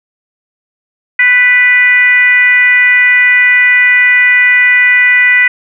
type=tone with frequency modulation; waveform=sine; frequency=1975.5 Hz; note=B6; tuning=in tune; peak=-4 dBFS; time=1.19-5.48 s; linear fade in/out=5 ms; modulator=480 Hz; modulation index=0.67; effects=none